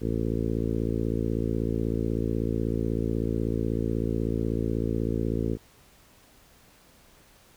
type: harmonic tone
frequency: 56.2 Hz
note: A1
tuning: 37 cents sharp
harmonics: 1 / 2 / 3 / 4 / 5 / 6 / 7 / 8 / 9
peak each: -32 / -31 / -35 / -32 / -33 / -34 / -35 / -35 / -42 dBFS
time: 0-5.58 s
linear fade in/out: 50 ms
effects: pink hiss -57 dBFS RMS until 7.56 s